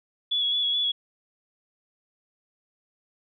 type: tone with vibrato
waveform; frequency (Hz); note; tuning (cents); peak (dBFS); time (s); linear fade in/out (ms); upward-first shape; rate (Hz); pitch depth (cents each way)
sine; 3388; G#7; +34; -22; 0.31-0.92; 10; square; 4.7; 21
effects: none